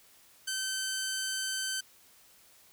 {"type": "tone", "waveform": "10% pulse", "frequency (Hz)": 1540, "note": "G6", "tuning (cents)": -31, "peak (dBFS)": -23, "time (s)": [0.47, 1.81], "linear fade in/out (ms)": 10, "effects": ["white hiss -60 dBFS RMS until 2.72 s"]}